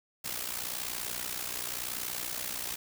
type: noise with amplitude modulation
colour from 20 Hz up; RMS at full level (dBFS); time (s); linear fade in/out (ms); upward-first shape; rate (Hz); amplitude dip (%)
white; -33; 0.24-2.76; 10; sine; 60.9; 75
effects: none